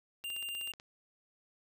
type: click train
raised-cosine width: 0.2 ms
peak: -33 dBFS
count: 10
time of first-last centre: 0.24-0.799 s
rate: 16.1 Hz
type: tone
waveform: square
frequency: 2794 Hz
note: F7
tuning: in tune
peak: -38 dBFS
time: 0.24-0.72 s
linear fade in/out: 5 ms
effects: none